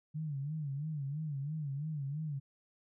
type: tone with vibrato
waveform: sine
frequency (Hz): 146.83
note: D3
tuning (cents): 0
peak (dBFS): -35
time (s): 0.14-2.4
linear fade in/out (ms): 20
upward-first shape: sine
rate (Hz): 3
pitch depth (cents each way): 130
effects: none